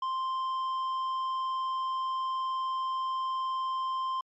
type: tone with tanh clipping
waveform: sine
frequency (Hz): 1046.5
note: C6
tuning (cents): 0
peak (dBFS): -30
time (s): 0.02-4.21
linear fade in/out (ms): 5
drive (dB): 6
effects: MP3 96 kbps